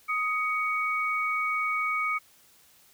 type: tone pair together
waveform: sine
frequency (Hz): 1251.5 / 2239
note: D#6 / C#7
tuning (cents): +10 / +17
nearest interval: minor seventh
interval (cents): 1007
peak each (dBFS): -28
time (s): 0.08-2.19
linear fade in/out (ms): 20
effects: white hiss -59 dBFS RMS until 2.93 s